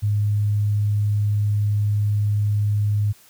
sine tone, 103.83 Hz, G#2, in tune, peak -17 dBFS, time 0.02-3.13 s, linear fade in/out 20 ms, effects white hiss -52 dBFS RMS until 3.29 s

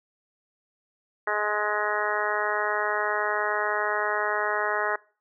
harmonic tone, 209.8 Hz, G#3, 18 cents sharp, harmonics 2 / 3 / 4 / 5 / 6 / 7 / 8 / 9, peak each -32 / -32 / -32 / -32 / -32 / -32 / -32 / -32 dBFS, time 1.27-4.96 s, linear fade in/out 5 ms, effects noise-tail reverb RT60 0.4 s tail -23 dB re dry

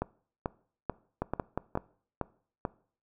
two click trains, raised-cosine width 1 ms, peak -16 / -16 dBFS, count 7 / 4, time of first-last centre 0.02-2.652 / 1.22-1.754 s, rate 2.28 / 5.62 Hz, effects noise-tail reverb RT60 0.5 s tail -21 dB re dry

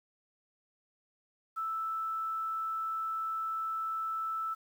sine tone with quantisation, 1318.5 Hz, E6, in tune, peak -32 dBFS, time 1.56-4.55 s, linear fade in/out 20 ms, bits 10, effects none

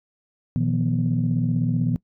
sine tone cluster, 119.7 / 159.5 / 175.4 / 243.3 Hz, A#2 / D#3 / F3 / B3, +46 / +43 / +8 / -26 cents, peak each -23 / -23 / -27 / -25 dBFS, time 0.56-1.96 s, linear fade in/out 0 ms, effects noise-tail reverb RT60 0.1 s tail -22 dB re dry + tanh soft clip ceiling -11 dBFS

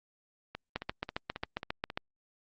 two click trains, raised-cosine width 0.3 ms, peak -16 / -22 dBFS, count 10 / 6, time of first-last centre 0.76-1.975 / 0.55-1.901 s, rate 7.41 / 3.7 Hz, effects low-pass 5000 Hz 12 dB/octave + Opus 48 kbps

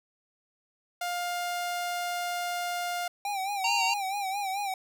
sawtooth tone, 705 Hz, F5, 16 cents sharp, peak -26 dBFS, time 1.01-3.08 s, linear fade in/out 5 ms
square tone with vibrato, 788 Hz, G5, 9 cents sharp, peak -30 dBFS, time 3.25-4.74 s, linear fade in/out 2 ms, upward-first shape sine, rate 4.6 Hz, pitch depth 78 cents each way
harmonic tone, 922 Hz, A#5, 19 cents flat, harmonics 1 / 3 / 5 / 7 / 8, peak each -29 / -28 / -32 / -40 / -40 dBFS, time 3.64-3.94 s, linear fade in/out 5 ms
effects none

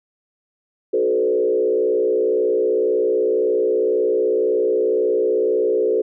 sine tone with frequency modulation, 437.7 Hz, A4, 9 cents flat, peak -15 dBFS, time 0.93-6.02 s, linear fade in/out 10 ms, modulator 61.9 Hz, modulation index 1.2, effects none

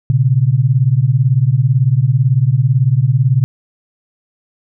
sine beating tone pair, 120 / 138 Hz, B2 / C#3, -49 / -7 cents, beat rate 18 Hz, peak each -12 dBFS, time 0.1-3.44 s, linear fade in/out 0 ms, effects none

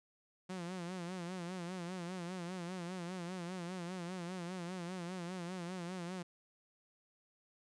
sawtooth tone with vibrato, 178.5 Hz, F3, 38 cents sharp, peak -37 dBFS, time 0.49-6.23 s, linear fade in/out 10 ms, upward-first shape sine, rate 5 Hz, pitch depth 93 cents each way, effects resampled to 22050 Hz

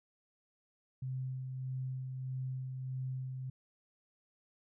sine tone with tremolo, 130 Hz, C3, 11 cents flat, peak -35 dBFS, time 1.02-3.5 s, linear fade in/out 5 ms, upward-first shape sine, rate 1.6 Hz, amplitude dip 35%, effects none

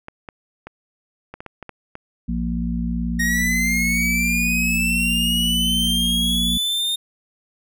clicks, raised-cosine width 0.5 ms, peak -19 dBFS, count 9, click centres 0.084 / 0.288 / 0.67 / 1.34 / 1.405 / 1.463 / 1.627 / 1.693 / 1.954 s
harmonic tone, 58.5 Hz, A#1, 7 cents sharp, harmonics 1 / 3 / 4, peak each -25 / -25 / -25 dBFS, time 2.28-6.58 s, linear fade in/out 10 ms
45% pulse linear sweep, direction up, 1861 to 3663 Hz, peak -19 dBFS, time 3.19-6.96 s, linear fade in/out 10 ms
effects none

